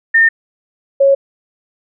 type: tone pair in turn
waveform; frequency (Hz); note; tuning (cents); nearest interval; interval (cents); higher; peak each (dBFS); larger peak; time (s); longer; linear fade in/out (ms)
sine; 1817 / 550.6; A#6 / C#5; -45 / -12; octave + major sixth; 2067; first; -6; neither; 0.14-0.29 / 1-1.15; neither; 10
effects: none